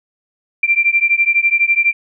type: beating tone pair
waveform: sine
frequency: 2356 / 2368 Hz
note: D7 / D7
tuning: +5 / +14 cents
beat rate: 12 Hz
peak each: -14 dBFS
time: 0.63-1.93 s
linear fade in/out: 5 ms
effects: none